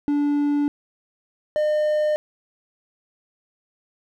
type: tone pair in turn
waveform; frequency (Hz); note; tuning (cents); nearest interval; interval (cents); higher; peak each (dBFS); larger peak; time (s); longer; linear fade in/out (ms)
triangle; 290 / 606.2; D4 / D#5; -22 / -45; octave + minor second; 1277; second; -16; neither; 0.08-0.68 / 1.56-2.16; neither; 0
effects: none